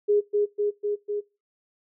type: tone with echo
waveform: sine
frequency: 413.6 Hz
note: G#4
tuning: 7 cents flat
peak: -17 dBFS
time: 0.08-0.21 s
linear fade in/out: 20 ms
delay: 250 ms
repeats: 4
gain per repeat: -2 dB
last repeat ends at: 1.21 s
effects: noise-tail reverb RT60 0.3 s tail -23 dB re dry